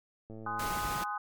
click train, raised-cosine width 2 ms, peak -33 dBFS, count 46, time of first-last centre 0.3-0.709 s, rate 110 Hz
sine chord, Ab dominant seventh, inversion none, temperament just, 830.6 / 1038.3 / 1245.9 / 1495.1 Hz, Ab5 / C6 / Eb6 / Gb6, 0 / -14 / +2 / +18 cents, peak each -37 / -41 / -36 / -41 dBFS, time 0.46-1.18 s, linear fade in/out 5 ms
pink noise, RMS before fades -38 dBFS, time 0.59-1.04 s, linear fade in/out 5 ms
effects MP3 96 kbps

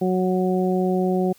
harmonic tone, 184.5 Hz, F#3, 5 cents flat, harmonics 1 / 2 / 3 / 4, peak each -21 / -22 / -29 / -28 dBFS, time 0.01-1.33 s, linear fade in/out 10 ms, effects white hiss -55 dBFS RMS until 1.38 s

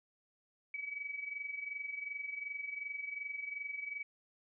sine tone with amplitude modulation, 2279 Hz, C#7, 47 cents sharp, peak -36 dBFS, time 0.74-4.03 s, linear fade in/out 2 ms, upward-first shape sine, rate 22.7 Hz, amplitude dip 70%, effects none

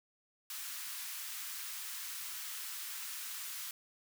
white high-pass noise, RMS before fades -43 dBFS, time 0.5-3.71 s, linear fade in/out 2 ms, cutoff 1100 Hz, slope 24 dB/octave, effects none

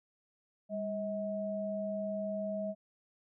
sine tone pair together, 201 / 638 Hz, G3 / D#5, +44 / +43 cents, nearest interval octave + minor sixth, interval 1999 cents, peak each -38 / -35 dBFS, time 0.69-2.75 s, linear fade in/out 50 ms, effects none

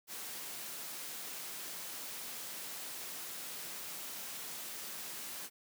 white noise, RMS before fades -44 dBFS, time 0.07-5.5 s, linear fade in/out 50 ms, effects high-pass 150 Hz 12 dB/octave

